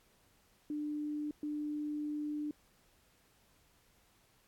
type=tone bursts at uneven times; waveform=sine; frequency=298.1 Hz; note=D4; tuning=26 cents sharp; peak=-35 dBFS; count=2; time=0.7-1.31 / 1.43-2.51 s; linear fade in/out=2 ms; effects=pink hiss -69 dBFS RMS until 4.47 s + AAC 64 kbps